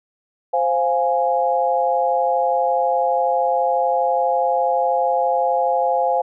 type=chord; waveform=sine; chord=F minor; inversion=second; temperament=equal; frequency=523.3 / 698.5 / 830.6 Hz; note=C5 / F5 / Ab5; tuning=0 / 0 / 0 cents; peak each=-20 dBFS; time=0.53-6.22 s; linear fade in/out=10 ms; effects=none